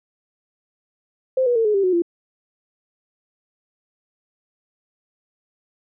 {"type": "tone with pitch steps", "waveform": "sine", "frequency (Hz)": [520, 485.2, 452.7, 422.4, 394.1, 367.7, 343.1], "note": ["C5", "B4", "A4", "G#4", "G4", "F#4", "F4"], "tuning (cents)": [-11, -31, 49, 29, 9, -11, -31], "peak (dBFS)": -15, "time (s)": [1.37, 2.021], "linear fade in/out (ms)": 5, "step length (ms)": 93, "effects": []}